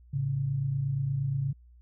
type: tone pair together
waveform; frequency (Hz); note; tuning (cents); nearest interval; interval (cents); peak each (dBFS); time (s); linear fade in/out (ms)
sine; 110 / 138.5; A2 / C#3; 0 / -1; major third; 399; -34 / -27; 0.13-1.53; 10
effects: added 60 Hz sine -52 dBFS peak until 1.81 s